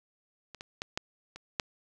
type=clicks; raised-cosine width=0.2 ms; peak=-27 / -24 / -17 / -14 / -27 / -11 dBFS; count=6; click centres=0.547 / 0.609 / 0.819 / 0.975 / 1.36 / 1.598 s; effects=none